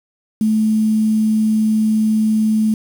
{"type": "tone with quantisation", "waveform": "sine", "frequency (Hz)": 217.2, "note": "A3", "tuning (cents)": -22, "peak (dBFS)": -12, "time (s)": [0.41, 2.74], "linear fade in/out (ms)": 2, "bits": 6, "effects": []}